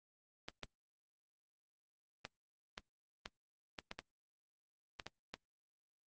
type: clicks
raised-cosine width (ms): 0.2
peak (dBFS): -25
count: 11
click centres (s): 0.485 / 0.633 / 2.251 / 2.779 / 3.259 / 3.788 / 3.914 / 3.99 / 4.998 / 5.066 / 5.34
effects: low-pass 7000 Hz 12 dB/octave + Opus 24 kbps